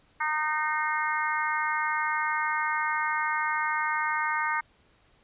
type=harmonic tone; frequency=306.7 Hz; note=D#4; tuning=25 cents flat; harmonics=3 / 4 / 5 / 6 / 7; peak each=-30 / -31 / -32 / -33 / -33 dBFS; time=0.2-4.61 s; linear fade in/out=10 ms; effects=pink hiss -63 dBFS RMS until 5.23 s + resampled to 8000 Hz